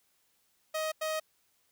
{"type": "tone bursts at uneven times", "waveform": "sawtooth", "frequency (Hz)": 628, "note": "D#5", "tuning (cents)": 16, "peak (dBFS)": -27, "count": 2, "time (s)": [[0.74, 0.92], [1.01, 1.2]], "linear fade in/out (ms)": 10, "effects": ["white hiss -72 dBFS RMS until 1.71 s"]}